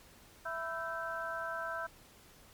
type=harmonic tone with a mistuned harmonic; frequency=330.8 Hz; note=E4; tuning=6 cents sharp; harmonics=2 / 3 / 4 / 5; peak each=-41 / -44 / -41 / -40 dBFS; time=0.45-1.87 s; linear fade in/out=10 ms; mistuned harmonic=5; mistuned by=-110 cents; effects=pink hiss -59 dBFS RMS until 2.53 s + MP3 96 kbps